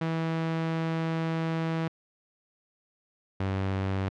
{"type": "tone pair in turn", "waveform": "sawtooth", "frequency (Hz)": [162.9, 96.26], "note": ["E3", "G2"], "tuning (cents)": [-20, -31], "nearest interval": "major sixth", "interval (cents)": 911, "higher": "first", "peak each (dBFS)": -23, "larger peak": "neither", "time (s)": [[0.01, 1.88], [3.4, 4.09]], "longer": "first", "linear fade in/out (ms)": 5, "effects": ["low-pass 3000 Hz 12 dB/octave"]}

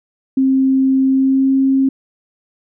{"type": "tone with pitch glide", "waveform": "sine", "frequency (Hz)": [265.6, 268.2], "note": ["C4", "C4"], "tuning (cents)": [26, 43], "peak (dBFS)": -10, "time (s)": [0.37, 1.89], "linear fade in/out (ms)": 5, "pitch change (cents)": 17, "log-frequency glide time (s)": [1.06, 1.52], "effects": []}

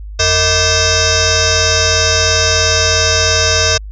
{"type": "tone with frequency modulation", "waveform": "sine", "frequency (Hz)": 2637, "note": "E7", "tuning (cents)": 0, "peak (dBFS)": -9, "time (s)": [0.19, 3.78], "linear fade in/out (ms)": 10, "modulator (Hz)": 545, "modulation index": 6.6, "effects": ["added 51 Hz sine -25 dBFS peak until 3.91 s"]}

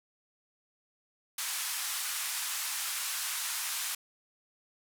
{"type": "band-pass noise", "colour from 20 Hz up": "white", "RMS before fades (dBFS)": -35, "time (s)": [1.38, 3.95], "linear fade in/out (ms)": 5, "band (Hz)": [930, 13000], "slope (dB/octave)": 24, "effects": []}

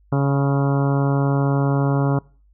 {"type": "harmonic tone with a mistuned harmonic", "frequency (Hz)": 139.4, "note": "C#3", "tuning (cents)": 10, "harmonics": [1, 2, 3, 4, 5, 6, 7, 8, 9, 10], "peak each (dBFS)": [-17, -23, -27, -29, -31, -33, -34, -35, -36, -37], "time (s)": [0.12, 2.19], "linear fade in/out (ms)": 5, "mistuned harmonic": 8, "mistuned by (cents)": -30, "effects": ["noise-tail reverb RT60 0.4 s tail -24 dB re dry", "added 50 Hz sine -52 dBFS peak until 2.53 s"]}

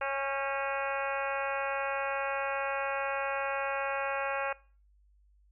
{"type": "harmonic tone with a mistuned harmonic", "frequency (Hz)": 275.2, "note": "C#4", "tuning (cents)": -12, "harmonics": [2, 3, 4, 5, 6, 7, 8, 9, 10], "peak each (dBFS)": [-35, -37, -39, -38, -39, -43, -44, -41, -46], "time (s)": [0.01, 4.53], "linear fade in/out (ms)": 5, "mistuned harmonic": 6, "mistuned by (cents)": -38, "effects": ["noise-tail reverb RT60 0.4 s tail -22 dB re dry", "added 50 Hz sine -61 dBFS peak until 5.51 s"]}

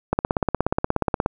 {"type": "click train", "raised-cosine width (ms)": 1, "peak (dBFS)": -5, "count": 20, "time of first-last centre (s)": [0.13, 1.261], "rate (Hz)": 16.8, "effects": []}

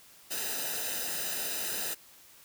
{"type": "noise with comb filter", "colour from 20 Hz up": "white", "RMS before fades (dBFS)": -34, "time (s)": [0.3, 1.95], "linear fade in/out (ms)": 20, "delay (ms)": 0.9, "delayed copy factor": -0.75, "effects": ["white hiss -56 dBFS RMS until 2.44 s"]}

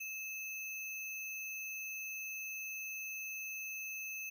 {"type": "tone with sample-and-hold", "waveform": "sine", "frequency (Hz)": 2600, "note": "E7", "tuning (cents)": -24, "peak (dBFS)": -40, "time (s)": [0, 4.3], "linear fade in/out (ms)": 10, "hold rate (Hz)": 8820, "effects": []}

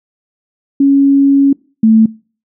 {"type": "tone pair in turn", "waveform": "sine", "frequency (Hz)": [277.2, 221.3], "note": ["C#4", "A3"], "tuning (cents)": [0, 10], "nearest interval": "major third", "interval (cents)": 390, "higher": "first", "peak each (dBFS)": [-5, -4], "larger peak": "second", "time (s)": [[0.8, 1.53], [1.83, 2.06]], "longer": "first", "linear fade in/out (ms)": 5, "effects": ["noise-tail reverb RT60 0.4 s tail -24 dB re dry"]}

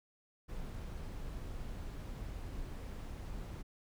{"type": "noise", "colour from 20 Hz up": "brown", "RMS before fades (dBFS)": -43, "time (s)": [0.48, 3.63], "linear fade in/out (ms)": 20, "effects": []}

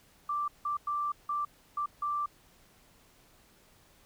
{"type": "tone bursts at uneven times", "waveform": "sine", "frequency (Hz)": 1174.7, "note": "D6", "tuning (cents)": 0, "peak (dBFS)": -29, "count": 6, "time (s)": [[0.29, 0.48], [0.65, 0.77], [0.87, 1.12], [1.29, 1.45], [1.77, 1.86], [2.02, 2.26]], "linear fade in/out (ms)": 5, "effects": ["pink hiss -62 dBFS RMS until 4.05 s"]}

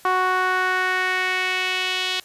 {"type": "tone with band-pass filter sweep", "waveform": "sawtooth", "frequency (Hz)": 370, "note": "F#4", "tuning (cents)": 0, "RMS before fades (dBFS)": -22, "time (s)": [0.05, 2.2], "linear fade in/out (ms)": 2, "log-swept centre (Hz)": [1100, 3400], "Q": 2.3, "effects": ["white hiss -49 dBFS RMS until 2.24 s", "resampled to 32000 Hz"]}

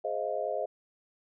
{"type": "chord", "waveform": "sine", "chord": "F minor seventh", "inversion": "first", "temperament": "just", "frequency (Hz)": [419.1, 523.8, 628.6, 698.5], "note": ["Ab4", "C5", "Eb5", "F5"], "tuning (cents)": [16, 2, 18, 0], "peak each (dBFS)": [-37, -35, -33, -36], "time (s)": [0.04, 0.66], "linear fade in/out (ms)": 10, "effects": []}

